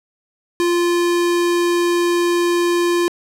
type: tone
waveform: square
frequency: 347.5 Hz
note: F4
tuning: 9 cents flat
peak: -15 dBFS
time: 0.6-3.08 s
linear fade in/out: 0 ms
effects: low-pass 12000 Hz 12 dB/octave